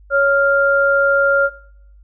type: tone pair together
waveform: sine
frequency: 556.6 / 1396.9 Hz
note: C#5 / F6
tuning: +7 / 0 cents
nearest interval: octave + major third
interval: 1593 cents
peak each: -14 dBFS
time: 0.1-1.5 s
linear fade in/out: 50 ms
effects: noise-tail reverb RT60 0.7 s tail -19 dB re dry + added 50 Hz sine -42 dBFS peak until 2.03 s